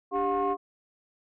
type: tone cluster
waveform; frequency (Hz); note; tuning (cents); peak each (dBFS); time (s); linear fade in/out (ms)
sine; 291.9 / 395.9 / 718 / 1078; D4 / G4 / F5 / C#6; -10 / +17 / +48 / -49; -33 / -27 / -28 / -28; 0.11-0.57; 50
effects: tanh soft clip ceiling -19 dBFS

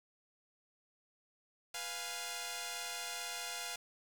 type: chord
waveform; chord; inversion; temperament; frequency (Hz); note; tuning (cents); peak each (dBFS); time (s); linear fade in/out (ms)
5% pulse; F diminished; second; equal; 493.9 / 698.5 / 830.6; Cb5 / F5 / Ab5; 0 / 0 / 0; -37 / -31 / -34; 1.74-3.76; 5
effects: 9-bit

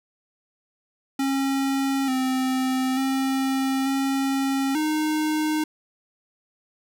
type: tone with pitch steps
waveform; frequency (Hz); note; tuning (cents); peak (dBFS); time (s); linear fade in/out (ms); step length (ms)
square; 271.8 / 259.7 / 267 / 271.1 / 308.1; C#4 / C4 / C4 / C#4 / D#4; -34 / -13 / +35 / -38 / -17; -22; 1.19-5.64; 5; 890
effects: none

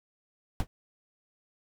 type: noise with exponential decay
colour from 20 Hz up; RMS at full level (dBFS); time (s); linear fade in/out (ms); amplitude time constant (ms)
brown; -23; 0.6-0.67; 0; 15
effects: none

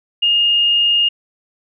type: tone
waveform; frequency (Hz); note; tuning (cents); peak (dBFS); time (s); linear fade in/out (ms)
sine; 2839; F7; +28; -11; 0.22-1.09; 10
effects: none

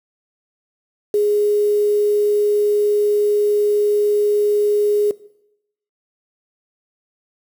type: tone with quantisation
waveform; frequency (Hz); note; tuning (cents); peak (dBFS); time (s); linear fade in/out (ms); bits
sine; 415.3; G#4; 0; -13; 1.14-5.11; 2; 6
effects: noise-tail reverb RT60 0.8 s tail -19 dB re dry

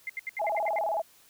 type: tone bursts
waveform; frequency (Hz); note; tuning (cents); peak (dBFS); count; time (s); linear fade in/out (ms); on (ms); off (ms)
sine; 2089; C7; -3; -31; 8; 0.07-0.788; 2; 25; 74
type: tone with vibrato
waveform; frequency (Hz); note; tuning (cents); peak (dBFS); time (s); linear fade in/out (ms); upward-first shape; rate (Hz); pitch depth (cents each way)
sine; 740; F#5; 0; -26; 0.39-1.02; 10; square; 19; 210
effects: white hiss -59 dBFS RMS until 1.29 s

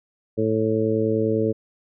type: harmonic tone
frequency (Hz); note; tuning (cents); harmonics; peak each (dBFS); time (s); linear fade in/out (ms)
110; A2; 0; 1 / 2 / 3 / 4 / 5; -27 / -26 / -25 / -22 / -28; 0.37-1.53; 20
effects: none

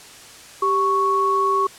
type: tone pair together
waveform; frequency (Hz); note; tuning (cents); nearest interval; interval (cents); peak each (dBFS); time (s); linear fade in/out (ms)
sine; 392 / 1108.7; G4 / C#6; 0 / 0; octave + tritone; 1800; -22 / -17; 0.62-1.67; 5
effects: white hiss -42 dBFS RMS until 1.78 s + low-pass 9000 Hz 12 dB/octave

